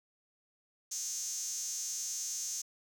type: tone with high-pass filter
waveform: sawtooth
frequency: 309.6 Hz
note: D#4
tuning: 9 cents flat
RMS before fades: -38 dBFS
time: 0.91-2.62 s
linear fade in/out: 10 ms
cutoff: 6300 Hz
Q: 7.2
effects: none